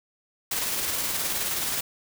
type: noise with tremolo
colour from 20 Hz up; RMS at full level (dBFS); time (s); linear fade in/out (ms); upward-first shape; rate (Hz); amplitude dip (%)
white; -27; 0.51-1.81; 5; square; 19; 25
effects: none